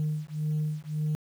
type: beating tone pair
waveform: sine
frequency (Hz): 151.9 / 153.7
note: D#3 / D#3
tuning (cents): -41 / -21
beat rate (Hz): 1.8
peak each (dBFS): -29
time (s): 0-1.15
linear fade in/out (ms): 0
effects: tanh soft clip ceiling -23 dBFS + 9-bit